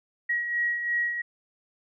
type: beating tone pair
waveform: sine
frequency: 1902 / 1904.9 Hz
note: A#6 / A#6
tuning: +34 / +37 cents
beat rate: 2.9 Hz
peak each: -34 / -25 dBFS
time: 0.29-1.22 s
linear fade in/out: 10 ms
effects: none